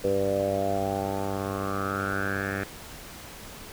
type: tone with low-pass filter sweep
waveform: 10% pulse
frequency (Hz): 98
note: G2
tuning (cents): 0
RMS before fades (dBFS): -28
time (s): 0.04-2.64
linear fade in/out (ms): 5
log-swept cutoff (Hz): 490 to 1900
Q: 6.7
effects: pink hiss -43 dBFS RMS until 3.72 s